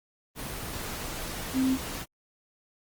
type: tone in noise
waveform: sine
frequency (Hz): 261.6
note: C4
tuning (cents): 0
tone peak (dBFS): -22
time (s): 1.53-1.78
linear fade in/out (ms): 50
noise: pink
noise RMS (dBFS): -36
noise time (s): 0.35-2.06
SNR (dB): +11
effects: Opus 24 kbps